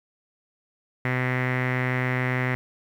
sawtooth tone with low-pass filter, 127 Hz, B2, 49 cents sharp, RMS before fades -25 dBFS, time 1.05-2.55 s, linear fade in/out 0 ms, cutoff 2000 Hz, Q 6.3, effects 9-bit

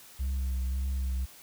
sine tone with vibrato, 65.41 Hz, C2, in tune, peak -25 dBFS, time 0.19-1.26 s, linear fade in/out 20 ms, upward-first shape triangle, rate 1.8 Hz, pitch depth 39 cents each way, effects tanh soft clip ceiling -27 dBFS + white hiss -52 dBFS RMS until 1.42 s

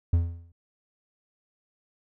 triangle tone with exponential decay, 84.8 Hz, E2, 50 cents sharp, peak -14 dBFS, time 0.13-0.52 s, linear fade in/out 5 ms, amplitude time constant 84 ms, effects none

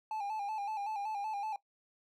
triangle tone with vibrato, 837 Hz, G#5, 13 cents sharp, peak -33 dBFS, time 0.11-1.56 s, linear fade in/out 2 ms, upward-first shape square, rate 5.3 Hz, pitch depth 67 cents each way, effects noise-tail reverb RT60 0.1 s tail -18 dB re dry

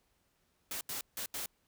white noise bursts at uneven times, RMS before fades -39 dBFS, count 4, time 0.71-0.81 / 0.89-1.01 / 1.17-1.26 / 1.34-1.46 s, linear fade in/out 2 ms, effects pink hiss -75 dBFS RMS until 1.67 s

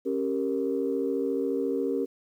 sine chord, G diminished, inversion second, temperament equal with one note detuned, 273.2 / 392 / 466.2 Hz, Db4 / G4 / Bb4, -25 / 0 / 0 cents, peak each -29 dBFS, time 0.05-2.06 s, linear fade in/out 20 ms, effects tanh soft clip ceiling -16 dBFS + 10-bit

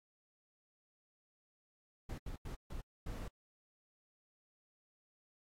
brown noise bursts at uneven times, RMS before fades -43 dBFS, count 5, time 2.09-2.18 / 2.26-2.36 / 2.45-2.55 / 2.7-2.81 / 3.06-3.28 s, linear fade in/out 5 ms, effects AAC 48 kbps

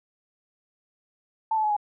sine tone with pitch steps, 885 / 866.8 / 848.9 / 831.5 Hz, A5 / A5 / G#5 / G#5, +10 / -26 / +38 / +2 cents, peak -21 dBFS, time 1.51-1.766 s, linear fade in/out 5 ms, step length 64 ms, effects none

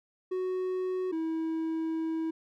triangle tone pair in turn, 370.1 / 323 Hz, F#4 / E4, 0 / -35 cents, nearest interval major second, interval 235 cents, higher first, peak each -27 dBFS, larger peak neither, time 0.31-1.12 / 1.12-2.31 s, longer second, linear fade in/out 10 ms, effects none

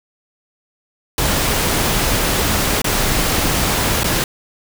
pink noise with dropouts, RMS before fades -17 dBFS, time 1.18-4.24 s, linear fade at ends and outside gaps 2 ms, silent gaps 2.818-2.843 / 4.034-4.042 s, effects none

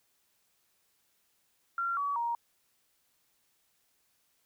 sine tone with pitch steps, 1375 / 1136.4 / 939.2 Hz, F6 / C#6 / A#5, -27 / +43 / +13 cents, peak -29 dBFS, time 1.78-2.35 s, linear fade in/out 2 ms, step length 190 ms, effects white hiss -73 dBFS RMS until 4.45 s

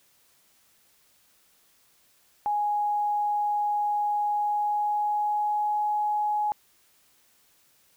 sine tone with pitch glide, 830.6 to 838.8 Hz, G#5 to G#5, 0 to +17 cents, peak -23 dBFS, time 2.46-6.52 s, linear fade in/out 0 ms, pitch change +17 cents, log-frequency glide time 4.25-5.79 s, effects white hiss -63 dBFS RMS until 7.96 s

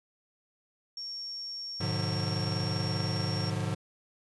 sine tone, 5510 Hz, F8, 24 cents flat, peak -36 dBFS, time 0.97-3.5 s, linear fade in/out 2 ms
square chord, G# diminished seventh, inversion none, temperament just, 103.83 / 124.59 / 149.51 / 179.41 Hz, G#2 / B2 / D3 / F3, 0 / +16 / +31 / +47 cents, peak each -34 / -38 / -36 / -37 dBFS, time 1.8-3.75 s, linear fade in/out 10 ms
effects resampled to 24000 Hz + 10-bit

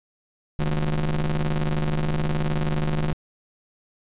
40% pulse ring-modulated tone, 72.2 Hz, D2, 29 cents flat, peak -17 dBFS, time 0.59-3.13 s, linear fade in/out 0 ms, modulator 81.7 Hz, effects resampled to 8000 Hz

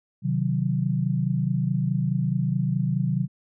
sine chord, C diminished, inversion none, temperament equal, 130.81 / 155.56 / 185 Hz, C3 / Eb3 / Gb3, 0 / 0 / 0 cents, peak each -25 / -26 / -26 dBFS, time 0.22-3.28 s, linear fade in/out 50 ms, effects none

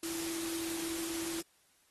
sine tone in noise, 332 Hz, E4, 12 cents sharp, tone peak -38 dBFS, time 0.03-1.41 s, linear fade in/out 2 ms, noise white, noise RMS -40 dBFS, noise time 0.03-1.41 s, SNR -1 dB, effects white hiss -69 dBFS RMS until 1.9 s + AAC 32 kbps

